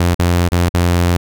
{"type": "tone with dropouts", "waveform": "sawtooth", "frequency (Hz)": 87.31, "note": "F2", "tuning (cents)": 0, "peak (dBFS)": -7, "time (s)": [0, 1.17], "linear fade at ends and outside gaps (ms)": 5, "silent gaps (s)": [[0.146, 0.193], [0.488, 0.519], [0.692, 0.74]], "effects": []}